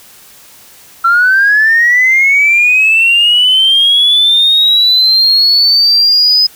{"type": "linear sweep", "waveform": "sine", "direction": "up", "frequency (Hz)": [1344, 5050], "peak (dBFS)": -4, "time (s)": [1.04, 6.47], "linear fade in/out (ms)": 10, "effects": ["tanh soft clip ceiling -1 dBFS", "white hiss -39 dBFS RMS until 6.55 s"]}